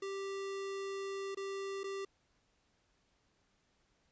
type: tone with dropouts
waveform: square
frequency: 392 Hz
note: G4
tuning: in tune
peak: -39 dBFS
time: 0.02-2.05 s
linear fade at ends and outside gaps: 5 ms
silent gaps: 1.348-1.371 / 1.834-1.84 s
effects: pink hiss -75 dBFS RMS until 4.11 s + resampled to 16000 Hz